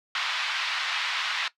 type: band-pass noise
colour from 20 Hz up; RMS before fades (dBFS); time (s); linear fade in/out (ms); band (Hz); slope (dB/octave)
white; -29; 0.15-1.48; 2; 960 to 3800; 24
effects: noise-tail reverb RT60 0.1 s tail -17 dB re dry